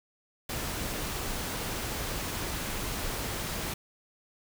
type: noise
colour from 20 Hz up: pink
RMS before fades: -34 dBFS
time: 0.49-3.74 s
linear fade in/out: 5 ms
effects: none